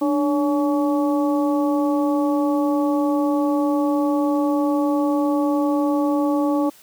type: harmonic tone with a mistuned harmonic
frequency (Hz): 282.7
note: C#4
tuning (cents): +34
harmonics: 1 / 2 / 3 / 4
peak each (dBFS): -18 / -24 / -28 / -30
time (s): 0.01-6.7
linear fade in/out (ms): 10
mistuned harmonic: 1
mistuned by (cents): +76
effects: white hiss -49 dBFS RMS until 6.82 s + high-pass 80 Hz 12 dB/octave